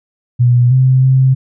sine tone with pitch steps, 122.2 / 130.1 / 131.6 Hz, B2 / C3 / C3, -18 / -9 / +10 cents, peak -6 dBFS, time 0.39-1.35 s, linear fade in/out 20 ms, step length 320 ms, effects none

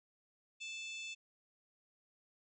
harmonic tone with a mistuned harmonic, 877 Hz, A5, 6 cents flat, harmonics 3 / 4 / 5 / 6 / 7 / 8 / 9, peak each -44 / -49 / -58 / -62 / -60 / -55 / -64 dBFS, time 0.6-1.15 s, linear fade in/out 20 ms, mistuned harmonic 7, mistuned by +17 cents, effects none

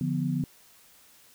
sine chord, B diminished, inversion first, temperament equal, 146.83 / 174.61 / 246.9 Hz, D3 / F3 / B3, 0 / 0 / 0 cents, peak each -29 / -30 / -30 dBFS, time 0.01-0.44 s, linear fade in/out 2 ms, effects white hiss -57 dBFS RMS until 1.34 s

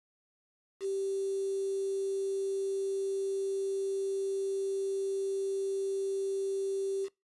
sine tone with quantisation, 390 Hz, G4, 9 cents flat, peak -30 dBFS, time 0.8-7.09 s, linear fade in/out 50 ms, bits 8, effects noise-tail reverb RT60 0.2 s tail -22 dB re dry + resampled to 24000 Hz

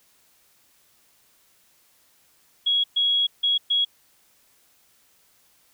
sine tone bursts at uneven times, 3322 Hz, G#7, in tune, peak -18 dBFS, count 4, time 2.66-2.84 / 2.96-3.27 / 3.43-3.58 / 3.7-3.85 s, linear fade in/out 10 ms, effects white hiss -61 dBFS RMS until 5.73 s

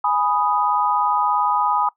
sine chord, G# minor, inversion none, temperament equal, 830.6 / 987.8 / 1244.5 Hz, G#5 / B5 / D#6, 0 / 0 / 0 cents, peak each -21 dBFS, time 0.04-1.89 s, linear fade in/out 5 ms, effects noise-tail reverb RT60 0.1 s tail -19 dB re dry

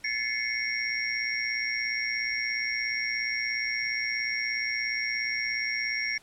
sine tone cluster, 1736 / 2093 / 2210 / 5570 Hz, A6 / C7 / C#7 / F8, -24 / 0 / -6 / -5 cents, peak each -35 / -33 / -31 / -34 dBFS, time 0.04-6.18 s, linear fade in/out 5 ms, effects pink hiss -57 dBFS RMS until 6.22 s + low-pass 11000 Hz 12 dB/octave

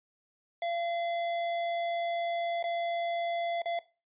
square tone with dropouts, 684 Hz, F5, 36 cents flat, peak -31 dBFS, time 0.62-3.79 s, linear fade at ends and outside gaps 2 ms, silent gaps 2.627-2.64 / 3.619-3.657 s, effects noise-tail reverb RT60 0.3 s tail -17 dB re dry + resampled to 8000 Hz

